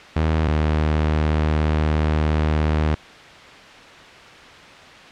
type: tone pair in turn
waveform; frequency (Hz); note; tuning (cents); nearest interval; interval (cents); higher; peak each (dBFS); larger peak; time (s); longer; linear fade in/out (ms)
sawtooth; 79 / 77.02; D#2 / D#2; +27 / -17; unison; 44; first; -13; neither; 0.16-0.48 / 0.48-2.95; second; 5
effects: white hiss -41 dBFS RMS until 5.11 s + low-pass 3000 Hz 12 dB/octave